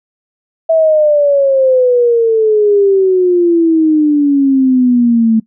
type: exponential sweep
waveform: sine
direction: down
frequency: 656 to 220 Hz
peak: -6 dBFS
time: 0.69-5.4 s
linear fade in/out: 10 ms
effects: noise-tail reverb RT60 0.1 s tail -20 dB re dry